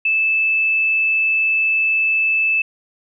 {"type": "tone", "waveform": "sine", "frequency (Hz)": 2626, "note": "E7", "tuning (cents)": -7, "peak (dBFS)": -14, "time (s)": [0.05, 2.62], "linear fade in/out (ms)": 5, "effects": []}